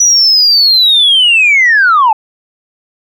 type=linear sweep; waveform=sine; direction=down; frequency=5920 to 830.6 Hz; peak=-3 dBFS; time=0-2.13 s; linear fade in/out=5 ms; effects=tanh soft clip ceiling -1 dBFS